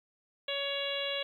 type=harmonic tone; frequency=560 Hz; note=C#5; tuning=18 cents sharp; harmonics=1 / 2 / 3 / 4 / 5 / 6 / 7; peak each=-36 / -46 / -43 / -42 / -38 / -37 / -42 dBFS; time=0.48-1.23 s; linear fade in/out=5 ms; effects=11-bit